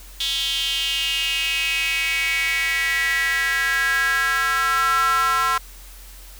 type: tone with high-pass filter sweep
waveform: square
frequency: 149.2 Hz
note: D3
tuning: 28 cents sharp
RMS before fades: -21 dBFS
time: 0.2-5.58 s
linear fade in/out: 5 ms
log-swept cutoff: 3400 to 1200 Hz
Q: 6.2
effects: added 45 Hz sine -40 dBFS peak until 6.39 s + white hiss -45 dBFS RMS until 6.39 s